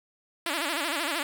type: tone with vibrato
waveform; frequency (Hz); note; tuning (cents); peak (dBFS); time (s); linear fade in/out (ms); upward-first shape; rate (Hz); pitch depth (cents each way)
5% pulse; 311.1; D#4; 0; -16; 0.46-1.23; 2; sine; 13; 190
effects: none